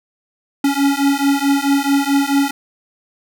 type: beating tone pair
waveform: square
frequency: 277.2 / 281.8 Hz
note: C#4 / C#4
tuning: 0 / +29 cents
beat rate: 4.6 Hz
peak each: -17 dBFS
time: 0.64-2.51 s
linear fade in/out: 5 ms
effects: none